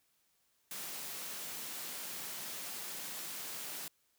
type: high-pass noise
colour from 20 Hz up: white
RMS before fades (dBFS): -43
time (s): 0.71-3.88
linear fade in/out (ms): 2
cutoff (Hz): 130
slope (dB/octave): 96
effects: white hiss -75 dBFS RMS until 4.18 s